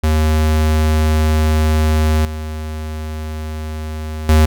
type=tone with level steps; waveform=square; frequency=77.78 Hz; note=D#2; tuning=in tune; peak=-12 / -23 / -8 dBFS; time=0.03-4.46 s; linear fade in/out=10 ms; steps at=2.25 / 4.29 s; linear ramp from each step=2 ms; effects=none